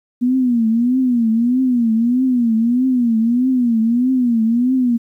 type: tone with vibrato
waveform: sine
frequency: 240.6 Hz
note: B3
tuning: 45 cents flat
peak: -12 dBFS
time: 0.21-4.98 s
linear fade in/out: 20 ms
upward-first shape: triangle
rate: 1.6 Hz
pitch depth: 160 cents each way
effects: 9-bit